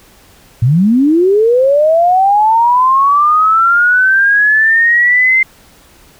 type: linear sweep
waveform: sine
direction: up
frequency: 108.6 to 2093 Hz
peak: -6 dBFS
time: 0.62-5.43 s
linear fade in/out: 5 ms
effects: pink hiss -44 dBFS RMS until 6.19 s